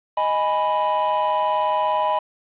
triangle chord, G# minor, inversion second, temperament equal, 622.3 / 830.6 / 987.8 Hz, D#5 / G#5 / B5, 0 / 0 / 0 cents, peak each -22 / -22 / -19 dBFS, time 0.17-2.19 s, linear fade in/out 5 ms, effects resampled to 8000 Hz + 7-bit

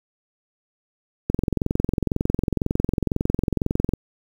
click train, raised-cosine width 3 ms, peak -7 dBFS, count 59, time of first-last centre 1.3-3.936 s, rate 22 Hz, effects 7-bit

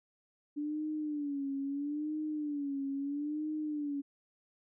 sine tone with vibrato, 290.8 Hz, D4, 17 cents flat, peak -33 dBFS, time 0.56-4.02 s, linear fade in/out 20 ms, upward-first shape sine, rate 0.76 Hz, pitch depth 98 cents each way, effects none

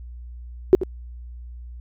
sine tone with echo, 373.3 Hz, F#4, 15 cents sharp, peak -6 dBFS, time 0.73-0.75 s, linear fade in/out 0 ms, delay 84 ms, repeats 1, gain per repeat -14 dB, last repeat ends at 0.834 s, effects added 60 Hz sine -35 dBFS peak until 1.8 s

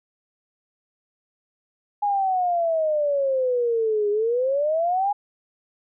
sine exponential two-way sweep, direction down then up, 830.6 to 408.2 to 830.6 Hz, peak -19 dBFS, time 2.02-5.13 s, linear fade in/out 10 ms, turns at 4.1 s, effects none

